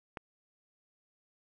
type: click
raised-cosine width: 0.5 ms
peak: -24 dBFS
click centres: 0.172 s
effects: none